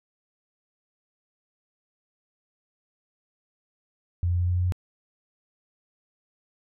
sine tone with pitch steps, 87.31 / 87.92 / 88.53 / 89.14 / 89.76 / 90.39 Hz, F2 / F2 / F2 / F2 / F2 / F#2, 0 / +12 / +24 / +36 / +48 / -40 cents, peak -21 dBFS, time 4.23-4.722 s, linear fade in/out 0 ms, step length 82 ms, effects none

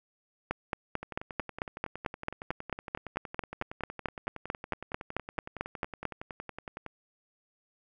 two click trains, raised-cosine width 0.5 ms, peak -24 / -15 dBFS, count 64 / 26, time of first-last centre 1.03-6.863 / 0.51-6.053 s, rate 10.8 / 4.51 Hz, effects none

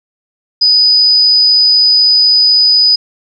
sine tone, 4978 Hz, D#8, in tune, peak -5 dBFS, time 0.61-2.96 s, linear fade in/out 10 ms, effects none

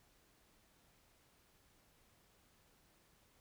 silence, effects pink hiss -71 dBFS RMS until 3.4 s

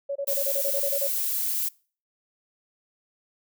sine tone bursts, 560 Hz, C#5, 18 cents sharp, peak -26 dBFS, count 11, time 0.09-1.076 s, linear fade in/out 10 ms, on 66 ms, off 26 ms
violet noise, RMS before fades -27 dBFS, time 0.27-1.69 s, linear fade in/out 10 ms
effects noise-tail reverb RT60 0.4 s tail -24 dB re dry

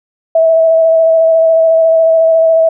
sine tone with vibrato, 651 Hz, E5, 22 cents flat, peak -5 dBFS, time 0.35-2.69 s, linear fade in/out 5 ms, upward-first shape square, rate 14 Hz, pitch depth 13 cents each way, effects none

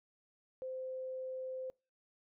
sine tone, 518 Hz, C5, 17 cents flat, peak -39 dBFS, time 0.62-1.7 s, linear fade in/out 0 ms, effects noise-tail reverb RT60 0.3 s tail -26 dB re dry

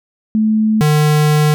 sine / square tone pair in turn, 217.2 / 150.91 Hz, A3 / D3, -22 / +47 cents, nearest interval tritone, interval 631 cents, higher first, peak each -10 dBFS, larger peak neither, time 0.35-0.81 / 0.81-1.54 s, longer second, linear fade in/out 0 ms, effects none

